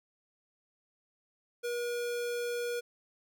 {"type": "tone", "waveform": "square", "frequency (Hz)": 480, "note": "B4", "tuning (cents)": -49, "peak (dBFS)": -33, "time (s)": [1.63, 2.81], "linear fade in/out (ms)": 20, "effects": []}